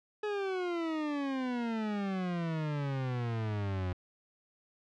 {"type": "exponential sweep", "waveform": "40% pulse", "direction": "down", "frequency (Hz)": [426.1, 89.2], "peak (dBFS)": -31, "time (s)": [0.23, 3.93], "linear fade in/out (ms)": 5, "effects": ["low-pass 3000 Hz 12 dB/octave"]}